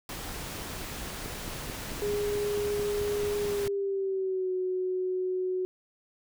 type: noise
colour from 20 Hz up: pink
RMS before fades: -38 dBFS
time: 0.09-3.68 s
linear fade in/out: 2 ms
type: click train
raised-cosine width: 3 ms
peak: -26 dBFS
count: 12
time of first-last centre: 1.26-3.672 s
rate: 4.56 Hz
type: tone with pitch glide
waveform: sine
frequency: 412.3 to 369.4 Hz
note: G#4 to F#4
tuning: -13 to -3 cents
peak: -27 dBFS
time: 2.02-5.65 s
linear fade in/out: 0 ms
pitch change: -190 cents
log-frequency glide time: 3.41-4.52 s
effects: none